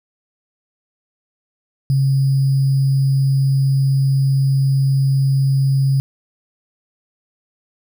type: tone with sample-and-hold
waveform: sine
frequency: 135.9 Hz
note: C#3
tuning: 34 cents flat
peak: -12 dBFS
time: 1.9-6 s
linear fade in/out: 0 ms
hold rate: 4900 Hz
effects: none